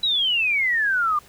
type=exponential sweep; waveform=sine; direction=down; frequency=3951 to 1174.7 Hz; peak=-18 dBFS; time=0.03-1.19 s; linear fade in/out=5 ms; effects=pink hiss -50 dBFS RMS until 1.28 s